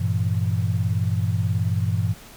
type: chord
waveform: sine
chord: E diminished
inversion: first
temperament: equal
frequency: 98 / 116.54 / 164.81 Hz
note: G2 / Bb2 / E3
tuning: 0 / 0 / 0 cents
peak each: -22 / -24 / -27 dBFS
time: 0-2.14 s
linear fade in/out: 10 ms
effects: pink hiss -45 dBFS RMS until 2.36 s